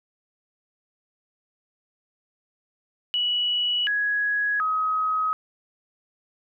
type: tone with pitch steps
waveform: sine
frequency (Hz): 2938 / 1669 / 1267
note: F#7 / G#6 / D#6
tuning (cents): -13 / +8 / +31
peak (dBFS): -21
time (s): 3.14-5.33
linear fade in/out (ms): 0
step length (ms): 730
effects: none